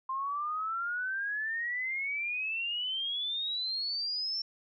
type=exponential sweep; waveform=sine; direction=up; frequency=1046.5 to 5440 Hz; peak=-31 dBFS; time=0.09-4.42 s; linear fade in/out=5 ms; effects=none